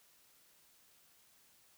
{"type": "silence", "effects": ["white hiss -67 dBFS RMS until 1.77 s"]}